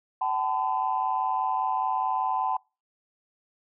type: tone cluster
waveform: sine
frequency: 765 / 870 / 1014 Hz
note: G5 / A5 / B5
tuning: -42 / -20 / +45 cents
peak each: -28 dBFS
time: 0.21-2.57 s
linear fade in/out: 5 ms
effects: noise-tail reverb RT60 0.3 s tail -26 dB re dry + tanh soft clip ceiling -14 dBFS